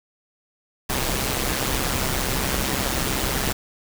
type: noise with amplitude modulation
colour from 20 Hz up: pink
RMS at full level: -21 dBFS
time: 0.89-3.53 s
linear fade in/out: 10 ms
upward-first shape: sine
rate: 132 Hz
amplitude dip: 65%
effects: none